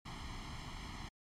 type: noise with comb filter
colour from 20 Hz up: pink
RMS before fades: -45 dBFS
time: 0.05-1.09 s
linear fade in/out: 10 ms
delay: 0.96 ms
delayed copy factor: +0.85
effects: low-pass 5000 Hz 12 dB/octave + MP3 96 kbps